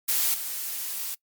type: noise with level steps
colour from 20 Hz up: blue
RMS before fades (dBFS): -24 / -32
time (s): 0.08-1.15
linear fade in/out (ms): 10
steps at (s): 0.34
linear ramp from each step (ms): 2
effects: noise-tail reverb RT60 0.1 s tail -24 dB re dry + Opus 48 kbps